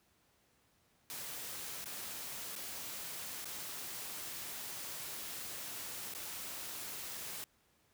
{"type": "noise with dropouts", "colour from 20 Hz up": "white", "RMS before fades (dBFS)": -44, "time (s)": [1.1, 7.44], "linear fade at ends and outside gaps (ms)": 0, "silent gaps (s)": [[1.843, 1.858], [2.554, 2.562], [3.445, 3.455], [6.138, 6.149]], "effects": ["pink hiss -72 dBFS RMS until 7.93 s", "high-pass 60 Hz 12 dB/octave"]}